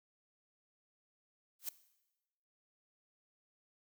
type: noise with exponential growth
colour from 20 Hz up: blue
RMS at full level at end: -34 dBFS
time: 1.59-1.69 s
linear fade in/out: 5 ms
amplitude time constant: 20 ms
effects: noise-tail reverb RT60 1.0 s tail -17 dB re dry